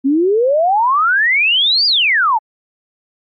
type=exponential two-way sweep; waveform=sine; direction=up then down; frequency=260.7 to 4923 to 826 Hz; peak=-10 dBFS; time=0.04-2.39 s; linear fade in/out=20 ms; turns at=1.86 s; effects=Opus 24 kbps